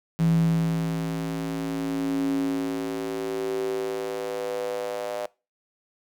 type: tone with high-pass filter sweep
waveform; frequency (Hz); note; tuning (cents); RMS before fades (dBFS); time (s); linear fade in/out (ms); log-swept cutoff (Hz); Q
square; 55; A1; 0; -27; 0.19-5.26; 0; 160 to 580; 6.6
effects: noise-tail reverb RT60 0.3 s tail -23 dB re dry